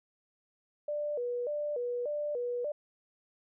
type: tone with vibrato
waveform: sine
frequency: 536 Hz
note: C5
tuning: 42 cents sharp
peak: -31 dBFS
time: 0.88-2.72 s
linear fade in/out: 5 ms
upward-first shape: square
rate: 1.7 Hz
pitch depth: 170 cents each way
effects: none